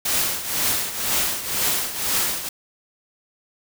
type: noise with tremolo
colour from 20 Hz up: white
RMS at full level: -20 dBFS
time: 0.05-2.49 s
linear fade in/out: 5 ms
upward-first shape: triangle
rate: 2 Hz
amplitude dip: 75%
effects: none